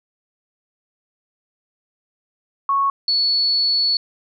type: tone pair in turn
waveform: sine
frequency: 1105 / 4420 Hz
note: C#6 / C#8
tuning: -6 / -6 cents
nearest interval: 2 octaves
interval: 2400 cents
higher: second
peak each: -15 dBFS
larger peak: neither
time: 2.69-2.9 / 3.08-3.97 s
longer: second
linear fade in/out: 2 ms
effects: none